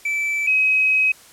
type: tone pair in turn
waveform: triangle / sine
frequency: 2319 / 2539 Hz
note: D7 / D#7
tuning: -22 / +34 cents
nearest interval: major second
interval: 156 cents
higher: second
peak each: -18 / -14 dBFS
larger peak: second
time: 0.05-0.47 / 0.47-1.12 s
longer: second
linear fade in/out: 5 ms
effects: white hiss -47 dBFS RMS until 1.32 s + low-pass 12000 Hz 12 dB/octave